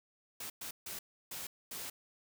white noise bursts at uneven times, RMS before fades -43 dBFS, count 5, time 0.4-0.5 / 0.61-0.71 / 0.86-0.99 / 1.31-1.47 / 1.71-1.9 s, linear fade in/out 5 ms, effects none

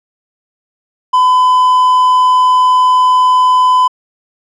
triangle tone, 1009 Hz, B5, 37 cents sharp, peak -4 dBFS, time 1.13-3.88 s, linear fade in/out 10 ms, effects resampled to 22050 Hz

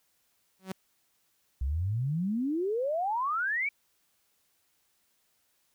sawtooth tone with exponential growth, 188.9 Hz, F#3, 36 cents sharp, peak -27 dBFS, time 0.59-0.72 s, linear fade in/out 5 ms, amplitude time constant 27 ms
sine exponential sweep, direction up, 61.8 to 2341 Hz, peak -27 dBFS, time 1.61-3.69 s, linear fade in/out 5 ms
effects white hiss -72 dBFS RMS until 5.74 s

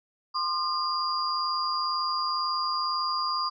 sine tone cluster, 1047 / 1209 / 4820 Hz, C6 / D6 / D8, +1 / +50 / +44 cents, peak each -30 dBFS, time 0.34-3.5 s, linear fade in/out 20 ms, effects none

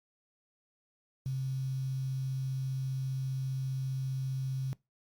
sine tone with quantisation, 132.5 Hz, C3, 22 cents sharp, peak -31 dBFS, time 1.26-4.73 s, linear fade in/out 0 ms, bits 9, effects noise-tail reverb RT60 0.2 s tail -21 dB re dry + Opus 48 kbps

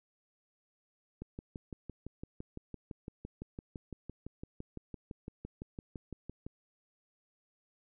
click train, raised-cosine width 3 ms, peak -29 dBFS, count 32, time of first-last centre 1.22-6.465 s, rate 5.91 Hz, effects none

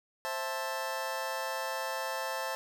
25% pulse chord, A minor, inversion first, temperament just, 528 / 660 / 880 Hz, C5 / E5 / A5, +16 / +2 / 0 cents, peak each -34 / -36 / -33 dBFS, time 0.25-2.55 s, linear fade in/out 0 ms, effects none

